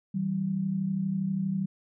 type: tone pair together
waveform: sine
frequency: 160 / 192.43 Hz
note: D#3 / G3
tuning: +49 / -32 cents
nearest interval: minor third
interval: 319 cents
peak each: -33 / -27 dBFS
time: 0.14-1.66 s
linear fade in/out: 10 ms
effects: none